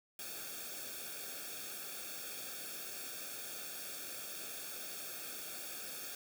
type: noise with comb filter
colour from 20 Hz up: white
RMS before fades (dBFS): -45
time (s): 0.19-6.15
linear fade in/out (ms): 2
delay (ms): 1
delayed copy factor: -0.85
effects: none